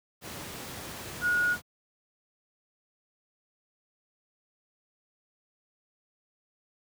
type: tone in noise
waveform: sine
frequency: 1447 Hz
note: F#6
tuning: 39 cents flat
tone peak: -23 dBFS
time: 1.21-1.57 s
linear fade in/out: 50 ms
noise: pink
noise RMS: -40 dBFS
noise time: 0.21-1.62 s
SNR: +14 dB
effects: high-pass 80 Hz 12 dB/octave